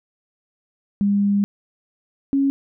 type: tone pair in turn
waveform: sine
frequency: 201.7 / 275.5 Hz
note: G3 / C#4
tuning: +50 / -11 cents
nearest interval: perfect fourth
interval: 539 cents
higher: second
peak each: -15 dBFS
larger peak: neither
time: 1.01-1.44 / 2.33-2.5 s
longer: first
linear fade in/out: 0 ms
effects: none